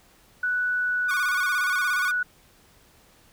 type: tone with pitch glide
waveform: sine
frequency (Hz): 1481 to 1472.5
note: F#6 to F#6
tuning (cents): +1 to -9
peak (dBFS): -22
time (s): 0.43-2.23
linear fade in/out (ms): 5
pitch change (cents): -10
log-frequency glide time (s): 0.76-1.31
type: tone with vibrato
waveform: sawtooth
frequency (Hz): 1155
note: D6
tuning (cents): -29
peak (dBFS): -25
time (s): 1.08-2.12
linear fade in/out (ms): 20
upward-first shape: square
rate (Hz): 17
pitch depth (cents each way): 73
effects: pink hiss -57 dBFS RMS until 3.32 s